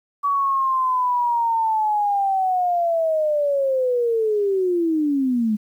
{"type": "linear sweep", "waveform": "sine", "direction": "down", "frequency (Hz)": [1140, 207], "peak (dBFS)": -17, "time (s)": [0.23, 5.57], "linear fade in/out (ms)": 20, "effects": ["9-bit"]}